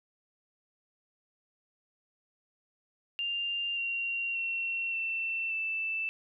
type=tone with pitch steps; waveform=sine; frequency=2794 / 2757 / 2721 / 2685 / 2649 Hz; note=F7 / F7 / F7 / E7 / E7; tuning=0 / -23 / -46 / +31 / +8 cents; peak=-30 dBFS; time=3.19-6.09 s; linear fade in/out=0 ms; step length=580 ms; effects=none

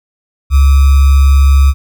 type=tone with sample-and-hold; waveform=sine; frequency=68.8 Hz; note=C#2; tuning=12 cents flat; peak=-3 dBFS; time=0.5-1.74 s; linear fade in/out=50 ms; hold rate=1225 Hz; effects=none

